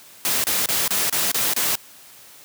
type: noise bursts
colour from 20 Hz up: white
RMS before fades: -21 dBFS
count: 7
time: 0.25-1.754 s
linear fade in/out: 0 ms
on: 190 ms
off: 29 ms
effects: white hiss -46 dBFS RMS until 2.44 s + high-pass 100 Hz 12 dB/octave

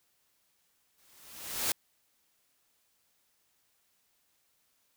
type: noise with exponential growth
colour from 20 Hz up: white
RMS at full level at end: -28 dBFS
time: 0.98-1.72 s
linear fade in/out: 2 ms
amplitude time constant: 160 ms
effects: white hiss -73 dBFS RMS until 4.96 s

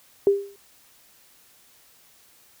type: tone with exponential decay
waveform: sine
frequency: 399.2 Hz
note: G4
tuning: 32 cents sharp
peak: -11 dBFS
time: 0.27-0.56 s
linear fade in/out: 1 ms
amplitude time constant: 63 ms
effects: white hiss -56 dBFS RMS until 2.6 s

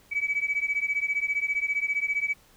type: beating tone pair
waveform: sine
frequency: 2278 / 2293 Hz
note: C#7 / D7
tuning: +47 / -42 cents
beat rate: 15 Hz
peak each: -27 dBFS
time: 0.11-2.34 s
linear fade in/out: 20 ms
effects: tanh soft clip ceiling -17 dBFS + pink hiss -58 dBFS RMS until 2.56 s

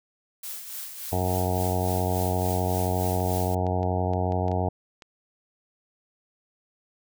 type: noise with tremolo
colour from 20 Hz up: blue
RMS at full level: -35 dBFS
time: 0.43-3.55 s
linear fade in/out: 5 ms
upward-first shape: sine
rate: 3.5 Hz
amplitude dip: 50%
type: harmonic tone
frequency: 91.5 Hz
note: F#2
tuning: 19 cents flat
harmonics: 1 / 2 / 3 / 4 / 5 / 6 / 7 / 8 / 9 / 10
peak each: -26 / -32 / -35 / -35 / -33 / -40 / -32 / -32 / -34 / -40 dBFS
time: 1.12-4.69 s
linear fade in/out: 5 ms
type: clicks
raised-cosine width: 0.2 ms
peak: -28 dBFS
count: 9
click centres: 3.202 / 3.381 / 3.667 / 3.831 / 4.135 / 4.322 / 4.482 / 4.516 / 5.022 s
effects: none

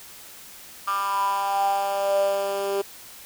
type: tone with high-pass filter sweep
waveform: 10% pulse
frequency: 198.2 Hz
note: G3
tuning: 19 cents sharp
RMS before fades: -24 dBFS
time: 0.87-2.82 s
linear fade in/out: 10 ms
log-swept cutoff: 1200 to 420 Hz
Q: 8.2
effects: white hiss -44 dBFS RMS until 3.25 s

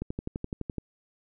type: click train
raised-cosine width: 3 ms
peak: -19 dBFS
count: 10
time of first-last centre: 0.02-0.783 s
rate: 11.8 Hz
effects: none

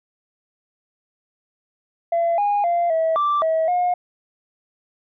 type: tone with pitch steps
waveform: sine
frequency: 678 / 819 / 691 / 648 / 1172 / 644 / 716 Hz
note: E5 / G#5 / F5 / E5 / D6 / E5 / F5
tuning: +49 / -24 / -19 / -30 / -4 / -41 / +43 cents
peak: -15 dBFS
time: 2.12-3.94 s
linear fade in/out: 5 ms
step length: 260 ms
effects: tanh soft clip ceiling -14 dBFS

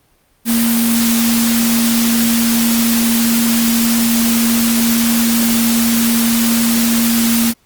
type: tone in noise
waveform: sine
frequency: 231.7 Hz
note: A#3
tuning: 10 cents flat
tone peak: -12 dBFS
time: 0.45-7.54 s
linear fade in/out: 50 ms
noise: white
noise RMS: -18 dBFS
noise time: 0.45-7.54 s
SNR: +3 dB
effects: pink hiss -56 dBFS RMS until 7.65 s + Opus 32 kbps

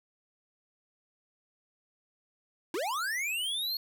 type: linear sweep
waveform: square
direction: up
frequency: 293.7 to 4355 Hz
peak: -31 dBFS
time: 2.74-3.77 s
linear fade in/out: 2 ms
effects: none

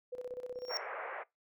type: tone with tremolo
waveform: sine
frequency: 498.3 Hz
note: B4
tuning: 15 cents sharp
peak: -37 dBFS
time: 0.12-0.72 s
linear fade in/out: 10 ms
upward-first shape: square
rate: 16 Hz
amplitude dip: 70%
type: tone with exponential growth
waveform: triangle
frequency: 5540 Hz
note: F8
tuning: 15 cents flat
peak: -30 dBFS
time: 0.55-0.77 s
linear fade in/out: 0 ms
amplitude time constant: 46 ms
type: band-pass noise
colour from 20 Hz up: pink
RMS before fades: -42 dBFS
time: 0.69-1.24 s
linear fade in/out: 20 ms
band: 450 to 2200 Hz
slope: 48 dB/octave
effects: noise-tail reverb RT60 0.2 s tail -23 dB re dry

